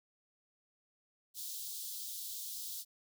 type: high-pass noise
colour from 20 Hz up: white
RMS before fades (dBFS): -43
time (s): 1.34-2.85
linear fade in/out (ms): 50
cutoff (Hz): 3400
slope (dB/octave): 48
effects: none